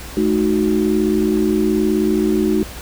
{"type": "chord", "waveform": "sine", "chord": "D# diminished", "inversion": "second", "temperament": "equal with one note detuned", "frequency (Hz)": [215.5, 311.1, 370], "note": ["A3", "D#4", "F#4"], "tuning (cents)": [-36, 0, 0], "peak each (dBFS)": -18, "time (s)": [0.17, 2.63], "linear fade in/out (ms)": 2, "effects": ["added 60 Hz sine -33 dBFS peak until 2.81 s", "pink hiss -34 dBFS RMS until 2.81 s"]}